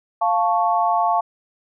sine chord, F augmented, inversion none, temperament equal, 698.5 / 880 / 1108.7 Hz, F5 / A5 / C#6, 0 / 0 / 0 cents, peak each -19 / -20 / -22 dBFS, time 0.21-1.21 s, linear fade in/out 10 ms, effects none

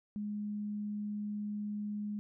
sine tone, 208.1 Hz, G#3, 4 cents sharp, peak -35 dBFS, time 0.16-2.19 s, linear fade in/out 0 ms, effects none

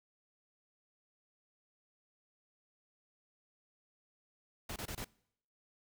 pink noise bursts, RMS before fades -42 dBFS, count 4, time 4.69-5.046 s, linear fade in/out 5 ms, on 71 ms, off 24 ms, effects noise-tail reverb RT60 0.7 s tail -24 dB re dry

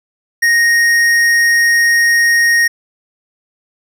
triangle tone with tanh clipping, 1864.7 Hz, A#6, in tune, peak -10 dBFS, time 0.42-2.68 s, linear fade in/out 10 ms, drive 17 dB, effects none

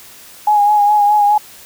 sine tone with vibrato, 830 Hz, G#5, 1 cent flat, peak -8 dBFS, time 0.47-1.38 s, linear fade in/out 5 ms, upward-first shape sine, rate 4.8 Hz, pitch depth 32 cents each way, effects white hiss -39 dBFS RMS until 1.65 s

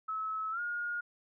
sine tone with pitch glide, 1295 to 1428.6 Hz, E6 to F6, -31 to +39 cents, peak -33 dBFS, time 0.08-1.01 s, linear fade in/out 10 ms, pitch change +170 cents, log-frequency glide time 0.51-0.6 s, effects none

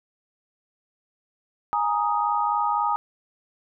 sine chord, Ab suspended second, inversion none, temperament just, 830.6 / 934.4 / 1245.9 Hz, Ab5 / Bb5 / Eb6, 0 / +4 / +2 cents, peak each -25 dBFS, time 1.73-2.96 s, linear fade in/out 0 ms, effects none

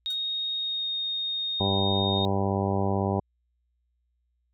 sine tone with pitch glide, 3729 to 3703 Hz, A#7 to A#7, 0 to -12 cents, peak -27 dBFS, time 0.06-2.25 s, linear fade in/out 0 ms, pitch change -12 cents, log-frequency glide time 0.58-0.9 s
5% pulse tone with exponential decay, 1480 Hz, F#6, in tune, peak -30 dBFS, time 0.1-0.19 s, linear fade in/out 5 ms, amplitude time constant 19 ms
harmonic tone, 98 Hz, G2, in tune, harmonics 1 / 2 / 3 / 4 / 5 / 6 / 7 / 8 / 9 / 10, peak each -28 / -29 / -35 / -31 / -36 / -34 / -37 / -33 / -39 / -37 dBFS, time 1.6-3.2 s, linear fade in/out 5 ms
effects added 60 Hz sine -70 dBFS peak until 4.53 s

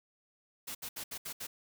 white noise bursts at uneven times, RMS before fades -41 dBFS, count 6, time 0.67-0.75 / 0.82-0.89 / 0.96-1.04 / 1.11-1.18 / 1.25-1.33 / 1.4-1.47 s, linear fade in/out 10 ms, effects none

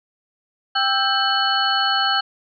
sine tone cluster, 788 / 1322 / 1580 / 2998 / 4341 Hz, G5 / E6 / G6 / F#7 / C#8, +9 / +5 / +13 / +22 / -37 cents, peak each -23 dBFS, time 0.75-2.21 s, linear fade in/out 10 ms, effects none

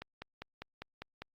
click train, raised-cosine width 0.3 ms, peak -26 dBFS, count 7, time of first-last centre 0.02-1.22 s, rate 5 Hz, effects Opus 48 kbps

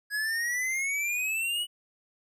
square exponential sweep, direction up, 1661.2 to 2960 Hz, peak -28 dBFS, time 0.1-1.67 s, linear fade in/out 50 ms, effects resampled to 32000 Hz

